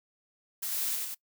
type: noise with echo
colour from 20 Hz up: blue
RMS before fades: -34 dBFS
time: 0.62-0.96 s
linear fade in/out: 10 ms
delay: 94 ms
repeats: 2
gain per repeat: -2 dB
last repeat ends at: 1.148 s
effects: noise-tail reverb RT60 0.1 s tail -22 dB re dry